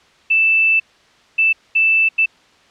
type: tone bursts at uneven times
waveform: sine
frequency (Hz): 2646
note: E7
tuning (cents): +6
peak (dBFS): -10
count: 4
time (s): 0.3-0.8 / 1.38-1.53 / 1.75-2.09 / 2.18-2.26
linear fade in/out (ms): 10
effects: white hiss -51 dBFS RMS until 2.7 s + low-pass 4000 Hz 12 dB/octave